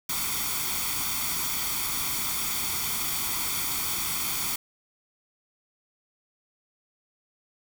white noise with comb filter, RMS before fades -29 dBFS, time 0.09-4.56 s, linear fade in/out 5 ms, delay 0.88 ms, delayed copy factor +0.7, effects none

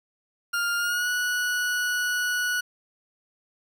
40% pulse tone with pitch glide, 1405 to 1469.7 Hz, F6 to F#6, +10 to -12 cents, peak -23 dBFS, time 0.53-2.61 s, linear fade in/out 10 ms, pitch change +78 cents, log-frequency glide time 0.77-1.09 s, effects 9-bit

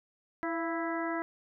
harmonic tone with a mistuned harmonic, 329.6 Hz, E4, in tune, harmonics 1 / 2 / 3 / 4 / 5 / 6, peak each -34 / -37 / -39 / -40 / -41 / -42 dBFS, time 0.43-1.22 s, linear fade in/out 0 ms, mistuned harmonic 2, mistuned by +43 cents, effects none

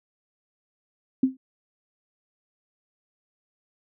sine tone with exponential decay, 261.6 Hz, C4, in tune, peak -13 dBFS, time 1.23-1.37 s, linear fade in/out 5 ms, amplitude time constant 29 ms, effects none

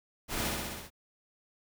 pink noise with echo, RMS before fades -34 dBFS, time 0.28-0.52 s, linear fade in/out 50 ms, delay 64 ms, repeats 6, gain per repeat -2 dB, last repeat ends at 0.904 s, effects none

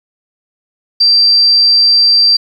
sine tone, 4699 Hz, D8, in tune, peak -5 dBFS, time 1-2.37 s, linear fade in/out 10 ms, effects 7-bit

